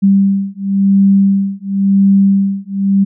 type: beating tone pair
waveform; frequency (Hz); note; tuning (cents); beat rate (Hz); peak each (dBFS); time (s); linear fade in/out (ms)
sine; 196 / 196.95; G3 / G3; 0 / +8; 0.95; -11; 0.02-3.05; 20
effects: none